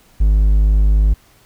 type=tone; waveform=triangle; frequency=51.5 Hz; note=G#1; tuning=14 cents flat; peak=-7 dBFS; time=0.2-1.14 s; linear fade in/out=10 ms; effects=pink hiss -51 dBFS RMS until 1.45 s